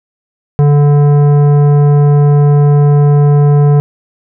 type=tone with tanh clipping; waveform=sine; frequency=145.3 Hz; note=D3; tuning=18 cents flat; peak=-6 dBFS; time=0.59-3.8 s; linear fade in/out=0 ms; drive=13 dB; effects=none